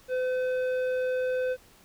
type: tone with tanh clipping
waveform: sine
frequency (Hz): 509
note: C5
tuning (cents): -48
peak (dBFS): -27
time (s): 0.08-1.57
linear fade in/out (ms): 50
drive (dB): 10
effects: pink hiss -57 dBFS RMS until 1.84 s